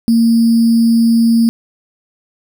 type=tone with sample-and-hold; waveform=sine; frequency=230 Hz; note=A#3; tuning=23 cents flat; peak=-7 dBFS; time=0.08-1.49 s; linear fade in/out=0 ms; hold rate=4900 Hz; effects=none